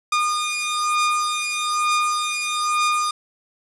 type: beating tone pair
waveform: sawtooth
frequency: 1218 / 1219.1 Hz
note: D#6 / D#6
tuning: -37 / -36 cents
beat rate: 1.1 Hz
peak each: -18 / -20 dBFS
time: 0.12-3.11 s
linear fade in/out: 5 ms
effects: resampled to 24000 Hz + 7-bit